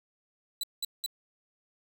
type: tone bursts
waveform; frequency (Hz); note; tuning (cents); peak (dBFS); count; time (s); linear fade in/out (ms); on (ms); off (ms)
sawtooth; 3967; B7; +7; -27; 3; 0.61-1.062; 2; 24; 190
effects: 10-bit